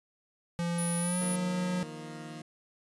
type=tone with pitch glide; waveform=square; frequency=171.6 to 181.17 Hz; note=F3 to F#3; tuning=-30 to -36 cents; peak=-30 dBFS; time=0.59-1.83 s; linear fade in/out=0 ms; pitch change=+94 cents; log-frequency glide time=0.99-1.19 s
type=tone; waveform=sine; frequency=9956 Hz; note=D#9; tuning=in tune; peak=-33 dBFS; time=0.78-1.36 s; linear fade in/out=5 ms
type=chord; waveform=20% pulse; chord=Eb suspended second; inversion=none; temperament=equal; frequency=155.56 / 174.61 / 233.1 Hz; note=Eb3 / F3 / Bb3; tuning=0 / 0 / 0 cents; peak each=-38 / -44 / -40 dBFS; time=1.21-2.42 s; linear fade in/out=5 ms
effects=resampled to 24000 Hz